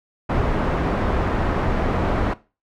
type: low-pass noise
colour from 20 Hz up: pink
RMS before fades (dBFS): -21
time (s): 0.29-2.34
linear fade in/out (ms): 10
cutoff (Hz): 1300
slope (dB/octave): 12
effects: noise-tail reverb RT60 0.3 s tail -18 dB re dry